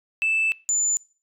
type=tone pair in turn; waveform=sine; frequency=2637 / 7040 Hz; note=E7 / A8; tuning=0 / 0 cents; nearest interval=octave + perfect fourth; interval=1700 cents; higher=second; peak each=-18 dBFS; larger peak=neither; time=0.22-0.52 / 0.69-0.97 s; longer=first; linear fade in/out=0 ms; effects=noise-tail reverb RT60 0.4 s tail -23 dB re dry + tanh soft clip ceiling -16 dBFS